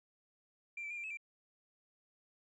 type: tone with pitch steps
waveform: sine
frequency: 2369 / 2322 / 2415 / 2363 / 2585 / 2356 Hz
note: D7 / D7 / D7 / D7 / E7 / D7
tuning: +14 / -20 / +48 / +10 / -34 / +5 cents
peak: -39 dBFS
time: 0.77-1.172 s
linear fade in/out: 5 ms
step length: 67 ms
effects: tanh soft clip ceiling -37 dBFS